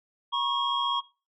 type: tone cluster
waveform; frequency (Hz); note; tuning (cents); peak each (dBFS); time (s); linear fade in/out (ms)
sine; 960 / 1095 / 3278; B5 / C#6 / G#7; -49 / -22 / -23; -29; 0.32-1.01; 20
effects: noise-tail reverb RT60 0.3 s tail -18 dB re dry + tanh soft clip ceiling -16 dBFS